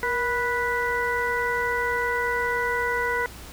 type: harmonic tone with a mistuned harmonic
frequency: 492.2 Hz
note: B4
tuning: 6 cents flat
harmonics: 1 / 2 / 3 / 4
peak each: -28 / -28 / -28 / -28 dBFS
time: 0.03-3.26 s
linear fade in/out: 0 ms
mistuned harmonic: 1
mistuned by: -63 cents
effects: added 60 Hz sine -43 dBFS peak until 3.52 s + pink hiss -43 dBFS RMS until 3.52 s